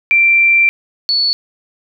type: tone pair in turn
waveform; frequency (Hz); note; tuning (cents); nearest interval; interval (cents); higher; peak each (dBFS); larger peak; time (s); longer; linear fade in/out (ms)
sine; 2355 / 4432; D7 / C#8; +4 / -1; major seventh; 1095; second; -7 / -11; first; 0.11-0.69 / 1.09-1.33; first; 0
effects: none